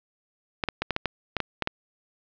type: clicks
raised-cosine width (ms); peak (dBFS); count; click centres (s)
0.3; -9; 10; 0.638 / 0.687 / 0.82 / 0.907 / 0.964 / 1.057 / 1.367 / 1.403 / 1.623 / 1.674
effects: low-pass 5000 Hz 12 dB/octave